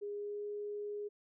sine tone with pitch glide, 410 to 413.8 Hz, G#4 to G#4, -22 to -6 cents, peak -38 dBFS, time 0.01-1.09 s, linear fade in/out 20 ms, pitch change +16 cents, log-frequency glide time 0.12-0.45 s, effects none

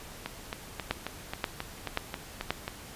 two click trains, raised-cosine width 0.3 ms, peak -11 / -17 dBFS, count 4 / 10, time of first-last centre 0.91-2.506 / 0.26-2.679 s, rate 1.88 / 3.72 Hz, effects pink hiss -46 dBFS RMS until 2.95 s + resampled to 32000 Hz

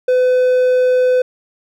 triangle tone, 505 Hz, B4, 39 cents sharp, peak -8 dBFS, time 0.08-1.22 s, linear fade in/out 5 ms, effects none

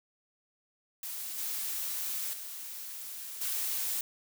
blue noise with level steps, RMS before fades -39 / -35 / -42 / -33 dBFS, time 1.03-4.01 s, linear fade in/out 2 ms, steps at 1.38 / 2.33 / 3.41 s, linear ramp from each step 5 ms, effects none

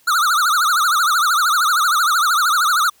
square tone with vibrato, 1313 Hz, E6, 7 cents flat, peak -14 dBFS, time 0.07-2.9 s, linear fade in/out 10 ms, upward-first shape triangle, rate 13 Hz, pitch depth 230 cents each way, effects white hiss -55 dBFS RMS until 3 s

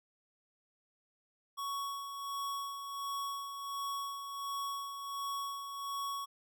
square tone with tremolo, 1115 Hz, C#6, 10 cents sharp, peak -36 dBFS, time 1.57-6.26 s, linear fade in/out 20 ms, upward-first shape sine, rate 1.4 Hz, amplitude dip 50%, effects none

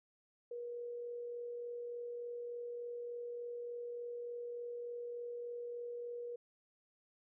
sine tone with amplitude modulation, 479.1 Hz, A#4, 47 cents sharp, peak -40 dBFS, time 0.51-6.36 s, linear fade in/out 5 ms, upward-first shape sine, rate 43.4 Hz, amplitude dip 25%, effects none

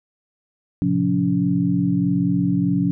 sine tone cluster, 113.8 / 135.3 / 178.6 / 283.6 Hz, A#2 / C#3 / F3 / C#4, -41 / -42 / +39 / +40 cents, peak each -28 / -25 / -19 / -21 dBFS, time 0.82-2.91 s, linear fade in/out 0 ms, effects none

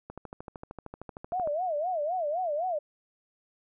click train, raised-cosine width 1 ms, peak -26 dBFS, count 19, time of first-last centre 0.1-1.474 s, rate 13.1 Hz
sine tone with vibrato, 659.3 Hz, E5, in tune, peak -27 dBFS, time 1.32-2.79 s, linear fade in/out 10 ms, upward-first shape sine, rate 3.9 Hz, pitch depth 220 cents each way
effects none

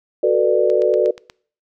sine chord, B minor seventh, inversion second, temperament just, 370.4 / 444.5 / 493.9 / 592.7 Hz, F#4 / A4 / B4 / D5, +2 / +18 / 0 / +16 cents, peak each -18 dBFS, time 0.23-1.11 s, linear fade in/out 5 ms
click train, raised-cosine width 0.2 ms, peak -19 dBFS, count 6, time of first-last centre 0.7-1.299 s, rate 8.35 Hz
effects noise-tail reverb RT60 0.5 s tail -24 dB re dry

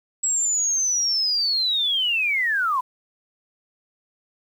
sine linear sweep, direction down, 7760 to 971 Hz, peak -19 dBFS, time 0.23-2.81 s, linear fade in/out 10 ms, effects 8-bit

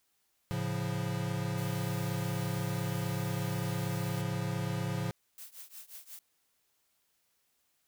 square chord, A augmented, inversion none, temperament equal, 110 / 138.59 / 174.61 Hz, A2 / C#3 / E#3, 0 / 0 / 0 cents, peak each -37 dBFS, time 0.51-5.11 s, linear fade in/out 0 ms
white noise, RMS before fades -49 dBFS, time 1.57-4.22 s, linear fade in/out 10 ms
blue noise with tremolo, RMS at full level -45 dBFS, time 5.38-6.19 s, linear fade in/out 0 ms, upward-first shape triangle, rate 5.6 Hz, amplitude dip 95%
effects white hiss -75 dBFS RMS until 7.87 s

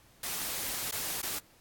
white noise with dropouts, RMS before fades -35 dBFS, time 0.23-1.39 s, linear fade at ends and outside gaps 5 ms, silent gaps 0.912-0.922 / 1.218-1.229 s, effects pink hiss -61 dBFS RMS until 1.6 s + AAC 64 kbps

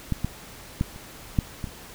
clicks, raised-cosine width 5 ms, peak -11 / -12 / -10 / -27 / -7 / -17 / -29 dBFS, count 7, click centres 0.123 / 0.246 / 0.811 / 0.961 / 1.388 / 1.642 / 1.673 s, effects pink hiss -44 dBFS RMS until 1.94 s

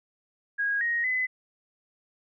sine tone with pitch steps, 1642 / 1875 / 2018 Hz, G#6 / A#6 / B6, -20 / +10 / +37 cents, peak -24 dBFS, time 0.58-1.27 s, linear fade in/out 20 ms, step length 230 ms, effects none

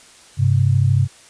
sine tone pair together, 99.2 / 132.31 Hz, G2 / C3, +21 / +20 cents, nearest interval perfect fourth, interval 499 cents, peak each -15 dBFS, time 0.37-1.08 s, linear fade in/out 50 ms, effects white hiss -46 dBFS RMS until 1.29 s + resampled to 22050 Hz

